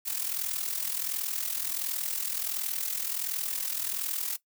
blue noise with amplitude modulation, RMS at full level -29 dBFS, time 0.05-4.37 s, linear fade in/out 20 ms, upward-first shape sine, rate 41.4 Hz, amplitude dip 70%, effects noise-tail reverb RT60 0.1 s tail -18 dB re dry

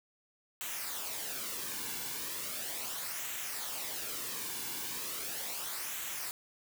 white noise with flanger, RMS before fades -39 dBFS, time 0.61-6.31 s, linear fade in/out 0 ms, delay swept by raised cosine 0.2 to 1.6 ms, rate 0.37 Hz, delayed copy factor -0.55, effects none

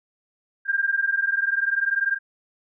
sine tone pair together, 1588 / 1608.3 Hz, G6 / G6, +22 / +44 cents, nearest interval unison, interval 22 cents, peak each -23 dBFS, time 0.65-2.19 s, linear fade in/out 50 ms, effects none

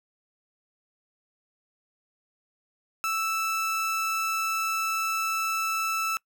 30% pulse tone, 1318.5 Hz, E6, in tune, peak -23 dBFS, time 3.04-6.17 s, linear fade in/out 0 ms, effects noise-tail reverb RT60 0.1 s tail -25 dB re dry

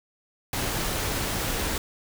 pink noise, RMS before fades -28 dBFS, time 0.53-1.78 s, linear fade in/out 2 ms, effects none

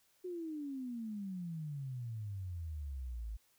sine exponential sweep, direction down, 370 to 51.91 Hz, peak -39 dBFS, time 0.24-3.37 s, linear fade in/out 10 ms, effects white hiss -72 dBFS RMS until 3.58 s

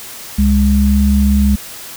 sine tone pair together, 68.32 / 204.3 Hz, C#2 / G#3, -25 / -28 cents, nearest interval octave + perfect fifth, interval 1897 cents, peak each -11 dBFS, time 0.38-1.56 s, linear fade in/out 10 ms, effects white hiss -31 dBFS RMS until 1.96 s

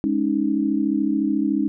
sine chord, Ab suspended fourth, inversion none, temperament equal, 207.7 / 277.2 / 311.1 Hz, Ab3 / Db4 / Eb4, 0 / 0 / 0 cents, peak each -24 / -22 / -22 dBFS, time 0.04-1.68 s, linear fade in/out 0 ms, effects none

